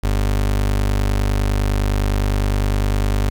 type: tone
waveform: 30% pulse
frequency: 49.83 Hz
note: G1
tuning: 29 cents sharp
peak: -13 dBFS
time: 0.03-3.3 s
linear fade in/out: 10 ms
effects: 9-bit